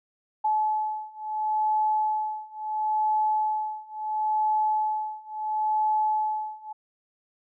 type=beating tone pair; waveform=sine; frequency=859 / 859.73 Hz; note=A5 / A5; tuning=-42 / -40 cents; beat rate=0.73 Hz; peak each=-27 / -26 dBFS; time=0.44-6.73 s; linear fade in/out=10 ms; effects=none